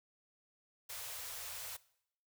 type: band-stop noise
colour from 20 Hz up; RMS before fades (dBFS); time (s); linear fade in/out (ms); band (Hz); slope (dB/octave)
white; -45; 0.89-1.77; 10; 130 to 450; 96
effects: noise-tail reverb RT60 0.7 s tail -20 dB re dry